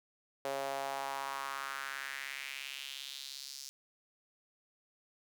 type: tone with high-pass filter sweep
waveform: sawtooth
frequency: 137.2 Hz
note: C#3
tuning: 17 cents flat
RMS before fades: -41 dBFS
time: 0.45-3.69 s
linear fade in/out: 0 ms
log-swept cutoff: 540 to 5400 Hz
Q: 2.9
effects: none

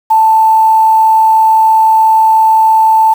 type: tone with quantisation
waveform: sine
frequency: 883 Hz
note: A5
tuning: 6 cents sharp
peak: -4 dBFS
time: 0.1-3.14 s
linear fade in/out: 10 ms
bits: 5
effects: none

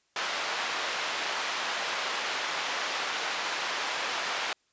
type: band-pass noise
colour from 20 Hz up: pink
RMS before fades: -32 dBFS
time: 0.16-4.53 s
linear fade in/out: 2 ms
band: 800 to 4500 Hz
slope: 12 dB/octave
effects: white hiss -71 dBFS RMS until 4.72 s + resampled to 16000 Hz

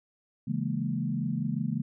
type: chord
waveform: sine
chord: A# half-diminished seventh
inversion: first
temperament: equal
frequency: 138.59 / 164.81 / 207.7 / 233.1 Hz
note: C#3 / E3 / G#3 / A#3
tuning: 0 / 0 / 0 / 0 cents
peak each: -33 dBFS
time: 0.47-1.82 s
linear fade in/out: 10 ms
effects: none

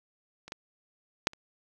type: clicks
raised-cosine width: 0.2 ms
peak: -28 / -20 / -6 / -30 dBFS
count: 4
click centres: 0.48 / 0.521 / 1.271 / 1.334 s
effects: none

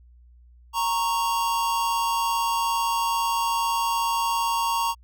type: tone pair together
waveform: square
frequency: 927 / 1104.6 Hz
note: A#5 / C#6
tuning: -10 / -6 cents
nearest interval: minor third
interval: 304 cents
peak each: -24 / -28 dBFS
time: 0.73-4.95 s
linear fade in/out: 50 ms
effects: added 60 Hz sine -49 dBFS peak until 5.03 s

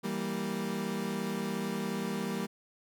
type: chord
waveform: 30% pulse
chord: E diminished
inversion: none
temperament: equal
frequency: 164.81 / 196 / 233.1 Hz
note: E3 / G3 / Bb3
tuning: 0 / 0 / 0 cents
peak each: -38 / -32 / -34 dBFS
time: 0.03-2.47 s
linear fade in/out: 20 ms
effects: none

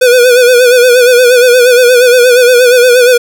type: tone with vibrato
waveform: square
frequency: 493.9 Hz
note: B4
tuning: in tune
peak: -3 dBFS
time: 0.01-3.18 s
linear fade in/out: 10 ms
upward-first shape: sine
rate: 8.5 Hz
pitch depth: 62 cents each way
effects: none

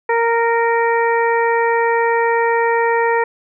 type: harmonic tone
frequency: 463.8 Hz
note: A#4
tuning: 9 cents flat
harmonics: 1 / 2 / 3 / 4 / 5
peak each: -16 / -17 / -27 / -21 / -28 dBFS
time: 0.09-3.24 s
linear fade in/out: 5 ms
effects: none

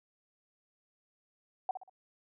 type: tone with echo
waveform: sine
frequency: 753 Hz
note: F#5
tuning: 30 cents sharp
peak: -28 dBFS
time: 1.69-1.71 s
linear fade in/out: 2 ms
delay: 62 ms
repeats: 3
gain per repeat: -9 dB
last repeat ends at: 1.896 s
effects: none

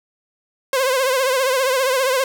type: tone with vibrato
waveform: sawtooth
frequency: 523.3 Hz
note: C5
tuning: in tune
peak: -12 dBFS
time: 0.73-2.24 s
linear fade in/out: 2 ms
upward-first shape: triangle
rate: 15 Hz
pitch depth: 100 cents each way
effects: none

